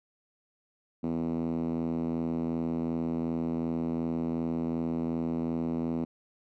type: tone with band-pass filter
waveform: 5% pulse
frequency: 82.7 Hz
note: E2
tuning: 6 cents sharp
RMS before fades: -31 dBFS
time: 1.03-6.05 s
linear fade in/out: 10 ms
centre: 230 Hz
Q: 2.9
effects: none